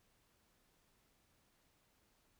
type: silence
effects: pink hiss -75 dBFS RMS until 2.39 s